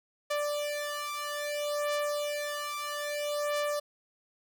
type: beating tone pair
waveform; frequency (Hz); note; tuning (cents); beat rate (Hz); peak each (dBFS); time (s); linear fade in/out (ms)
sawtooth; 587.3 / 587.91; D5 / D5; 0 / +2; 0.61; -30; 0.3-3.8; 10
effects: none